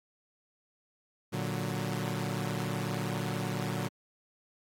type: chord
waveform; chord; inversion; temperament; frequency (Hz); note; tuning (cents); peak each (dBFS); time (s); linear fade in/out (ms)
sawtooth; Bb augmented; none; equal; 116.54 / 146.83 / 185; Bb2 / D3 / F#3; 0 / 0 / 0; -32; 1.32-3.89; 20
effects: AAC 48 kbps